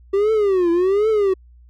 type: tone with vibrato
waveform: triangle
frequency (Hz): 386.2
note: G4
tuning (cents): -26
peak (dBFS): -12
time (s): 0.13-1.34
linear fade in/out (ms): 10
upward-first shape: triangle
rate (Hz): 1.3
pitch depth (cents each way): 250
effects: added 60 Hz sine -44 dBFS peak until 1.69 s